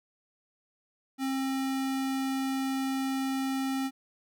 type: tone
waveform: square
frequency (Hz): 267.1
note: C4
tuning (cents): +36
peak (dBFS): -29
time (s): 1.18-3.91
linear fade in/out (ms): 50
effects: none